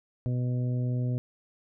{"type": "harmonic tone", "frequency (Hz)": 124.1, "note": "B2", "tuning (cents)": 9, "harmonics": [1, 2, 3, 4, 5], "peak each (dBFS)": [-26, -35, -44, -44, -46], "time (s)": [0.26, 1.18], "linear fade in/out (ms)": 0, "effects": []}